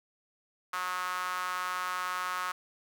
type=tone with high-pass filter; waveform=sawtooth; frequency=182 Hz; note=F#3; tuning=28 cents flat; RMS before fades=-34 dBFS; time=0.73-2.52 s; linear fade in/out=5 ms; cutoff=1200 Hz; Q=4.7; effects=none